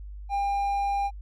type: tone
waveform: triangle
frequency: 801 Hz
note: G5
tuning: 37 cents sharp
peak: -22 dBFS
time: 0.29-1.11 s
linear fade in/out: 50 ms
effects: added 50 Hz sine -37 dBFS peak until 1.21 s